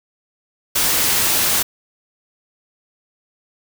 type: noise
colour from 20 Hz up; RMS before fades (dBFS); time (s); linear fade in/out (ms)
white; -17; 0.75-1.63; 10
effects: none